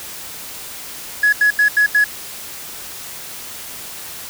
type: tone bursts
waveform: triangle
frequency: 1684 Hz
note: G#6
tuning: 24 cents sharp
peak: -7 dBFS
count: 5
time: 1.23-2.042 s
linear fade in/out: 5 ms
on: 96 ms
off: 83 ms
effects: tanh soft clip ceiling -6 dBFS + white hiss -32 dBFS RMS until 4.29 s